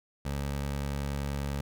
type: tone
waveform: 20% pulse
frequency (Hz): 70.3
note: C#2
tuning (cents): +25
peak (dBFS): -26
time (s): 0.25-1.61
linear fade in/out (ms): 5
effects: none